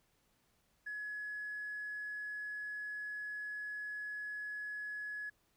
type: tone with tanh clipping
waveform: triangle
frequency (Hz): 1691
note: G#6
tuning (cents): +31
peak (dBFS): -39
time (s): 0.86-5.3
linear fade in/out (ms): 10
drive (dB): 1
effects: pink hiss -75 dBFS RMS until 5.56 s